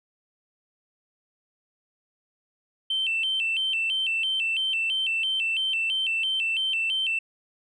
sine tone with vibrato, 2881 Hz, F#7, 47 cents flat, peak -22 dBFS, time 2.9-7.19 s, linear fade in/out 5 ms, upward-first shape square, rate 3 Hz, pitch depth 130 cents each way, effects tanh soft clip ceiling -19 dBFS

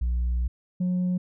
sine tone pair in turn, 60.5 / 180.94 Hz, B1 / F#3, -35 / -38 cents, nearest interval octave + perfect fifth, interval 1897 cents, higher second, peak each -20 dBFS, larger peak neither, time 0.01-0.48 / 0.8-1.18 s, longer first, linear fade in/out 10 ms, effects tanh soft clip ceiling -21 dBFS

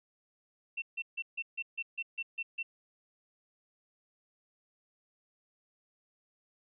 sine tone bursts, 2700 Hz, E7, 41 cents sharp, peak -33 dBFS, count 10, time 0.77-2.63 s, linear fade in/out 10 ms, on 51 ms, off 150 ms, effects none

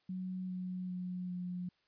sine tone with pitch steps, 185 / 183.09 / 181.19 / 179.32 Hz, F#3 / F#3 / F#3 / F3, 0 / -18 / -36 / +46 cents, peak -37 dBFS, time 0.09-1.69 s, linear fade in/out 5 ms, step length 400 ms, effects white hiss -75 dBFS RMS until 1.87 s + resampled to 11025 Hz

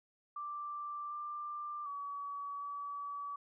sine tone with pitch steps, 1176 / 1186 / 1137 / 1144 Hz, D6 / D6 / C#6 / D6, +2 / +17 / +44 / -46 cents, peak -39 dBFS, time 0.36-3.36 s, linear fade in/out 5 ms, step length 750 ms, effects none

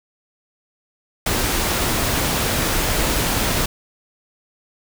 pink noise, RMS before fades -20 dBFS, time 1.26-3.66 s, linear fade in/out 5 ms, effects none

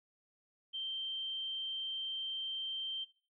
sine tone, 3136 Hz, G7, in tune, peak -37 dBFS, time 0.73-3.05 s, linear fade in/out 20 ms, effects noise-tail reverb RT60 0.4 s tail -17 dB re dry

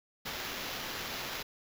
blue noise with sample-and-hold, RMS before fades -39 dBFS, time 0.25-1.43 s, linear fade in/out 10 ms, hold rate 8820 Hz, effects none

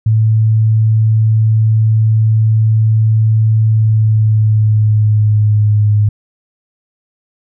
sine tone with pitch glide, 110 to 104.85 Hz, A2 to G#2, 0 to +17 cents, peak -7 dBFS, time 0.06-6.09 s, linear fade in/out 5 ms, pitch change -83 cents, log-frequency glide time 3.67-5.94 s, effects none

